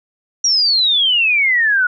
sine exponential sweep, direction down, 5780 to 1437 Hz, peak -11 dBFS, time 0.44-1.87 s, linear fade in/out 5 ms, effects none

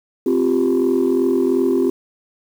sine chord, C suspended fourth, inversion none, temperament equal, 261.6 / 349.2 / 392 Hz, C4 / F4 / G4, 0 / 0 / 0 cents, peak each -17 dBFS, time 0.26-1.9 s, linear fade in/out 5 ms, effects tanh soft clip ceiling -9 dBFS + 7-bit

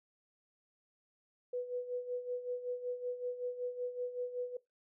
sine tone with tremolo, 493.9 Hz, B4, in tune, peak -33 dBFS, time 1.53-4.57 s, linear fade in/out 5 ms, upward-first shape sine, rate 5.3 Hz, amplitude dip 70%, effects noise-tail reverb RT60 0.2 s tail -21 dB re dry

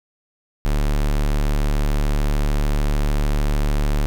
square tone, 36.71 Hz, D1, in tune, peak -17 dBFS, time 0.65-4.06 s, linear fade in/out 0 ms, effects none

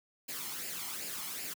white noise with flanger, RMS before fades -40 dBFS, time 0.28-1.54 s, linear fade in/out 10 ms, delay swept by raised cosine 0.41 to 0.97 ms, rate 2.6 Hz, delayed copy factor +0.6, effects high-pass 150 Hz 12 dB/octave

